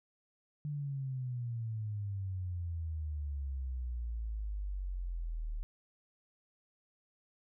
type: exponential sweep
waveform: sine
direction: down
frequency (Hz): 149.5 to 37.5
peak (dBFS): -35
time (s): 0.65-5.63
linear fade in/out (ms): 0
effects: none